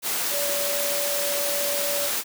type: tone in noise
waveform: sine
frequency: 574 Hz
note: D5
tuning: 40 cents flat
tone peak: -28 dBFS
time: 0.3-2.11 s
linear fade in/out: 50 ms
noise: white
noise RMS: -26 dBFS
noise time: 0.02-2.24 s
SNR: -5 dB
effects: high-pass 200 Hz 12 dB/octave